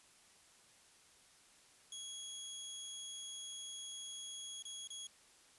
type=tone with dropouts; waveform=20% pulse; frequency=3322 Hz; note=G#7; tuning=in tune; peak=-40 dBFS; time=1.92-5.07 s; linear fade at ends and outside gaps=2 ms; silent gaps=4.624-4.652 / 4.874-4.903 s; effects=white hiss -65 dBFS RMS until 5.58 s + resampled to 24000 Hz